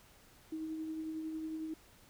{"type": "tone with tremolo", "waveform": "sine", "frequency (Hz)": 316.6, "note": "D#4", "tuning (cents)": 30, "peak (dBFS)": -36, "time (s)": [0.52, 1.74], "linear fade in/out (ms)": 5, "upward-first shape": "triangle", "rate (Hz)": 11, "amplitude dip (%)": 35, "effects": ["pink hiss -62 dBFS RMS until 2.09 s"]}